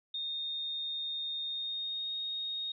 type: tone with pitch glide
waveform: sine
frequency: 3675 to 3724 Hz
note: A#7 to A#7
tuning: -25 to -2 cents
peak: -34 dBFS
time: 0.14-2.72 s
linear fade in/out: 5 ms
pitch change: +23 cents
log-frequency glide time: 1.45-2.14 s
effects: none